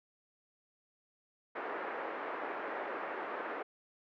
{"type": "band-pass noise", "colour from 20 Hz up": "pink", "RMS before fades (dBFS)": -40, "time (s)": [1.55, 3.63], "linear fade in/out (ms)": 10, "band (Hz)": [360, 1900], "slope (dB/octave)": 24, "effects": []}